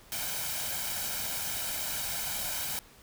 white noise with comb filter, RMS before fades -34 dBFS, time 0.12-2.79 s, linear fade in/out 0 ms, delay 1.3 ms, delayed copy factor +0.6, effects pink hiss -56 dBFS RMS until 3.02 s

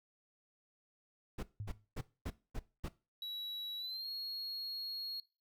brown noise bursts, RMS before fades -39 dBFS, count 6, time 1.38-2.886 s, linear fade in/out 10 ms, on 51 ms, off 240 ms
sine tone with exponential decay, 103.9 Hz, G#2, 1 cent sharp, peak -37 dBFS, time 1.6-1.85 s, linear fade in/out 0 ms, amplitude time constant 54 ms
triangle tone with pitch glide, 3900 to 4302 Hz, B7 to C8, -23 to +47 cents, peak -39 dBFS, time 3.22-5.2 s, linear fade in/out 2 ms, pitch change +170 cents, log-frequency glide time 3.78-4.09 s
effects noise-tail reverb RT60 0.3 s tail -18 dB re dry

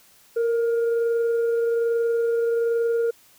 sine tone with frequency modulation, 463.9 Hz, A#4, 8 cents flat, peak -19 dBFS, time 0.36-3.11 s, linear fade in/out 10 ms, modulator 949 Hz, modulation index 0.22, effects white hiss -55 dBFS RMS until 3.38 s

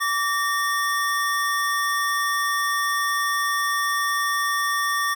square tone pair together, 1156 / 1835 Hz, D6 / A#6, -28 / -28 cents, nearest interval minor sixth, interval 800 cents, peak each -24 / -25 dBFS, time 0-5.15 s, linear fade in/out 20 ms, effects none

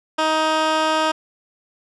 15% pulse tone with band-pass filter, 314 Hz, D#4, 16 cents sharp, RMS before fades -19 dBFS, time 0.18-1.12 s, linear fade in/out 10 ms, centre 1700 Hz, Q 0.5, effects resampled to 24000 Hz

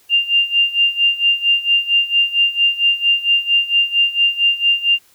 sine tone with tremolo, 2794 Hz, F7, in tune, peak -9 dBFS, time 0.09-4.99 s, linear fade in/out 50 ms, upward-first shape sine, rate 4.4 Hz, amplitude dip 85%, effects white hiss -53 dBFS RMS until 5.14 s

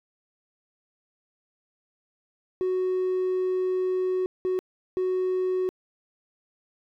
triangle tone bursts at uneven times, 370 Hz, F#4, in tune, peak -20 dBFS, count 3, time 2.61-4.26 / 4.45-4.59 / 4.97-5.69 s, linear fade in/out 0 ms, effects tanh soft clip ceiling -18 dBFS

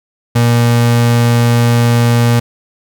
35% pulse tone, 118.6 Hz, A#2, 30 cents sharp, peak -6 dBFS, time 0.35-2.4 s, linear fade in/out 10 ms, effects none

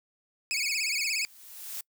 20% pulse tone with vibrato, 2387 Hz, D7, 28 cents sharp, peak -22 dBFS, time 0.51-1.25 s, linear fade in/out 0 ms, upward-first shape sine, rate 17 Hz, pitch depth 160 cents each way
blue noise with exponential growth, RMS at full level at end -35 dBFS, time 0.79-1.81 s, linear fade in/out 5 ms, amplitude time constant 220 ms
effects noise-tail reverb RT60 0.1 s tail -26 dB re dry

